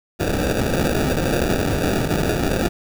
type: noise with sample-and-hold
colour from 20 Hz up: blue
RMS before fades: -20 dBFS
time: 0.19-2.69 s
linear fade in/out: 20 ms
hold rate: 1050 Hz
effects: none